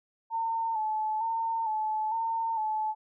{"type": "tone with vibrato", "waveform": "sine", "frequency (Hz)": 886, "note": "A5", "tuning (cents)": 12, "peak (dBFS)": -27, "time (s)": [0.3, 2.95], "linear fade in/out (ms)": 50, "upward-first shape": "square", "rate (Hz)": 1.1, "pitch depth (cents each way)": 42, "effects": []}